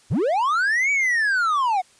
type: linear two-way sweep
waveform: triangle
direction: up then down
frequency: 72 to 2298 to 708 Hz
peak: -16 dBFS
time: 0.1-1.82 s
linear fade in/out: 20 ms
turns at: 0.91 s
effects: white hiss -55 dBFS RMS until 1.99 s + resampled to 22050 Hz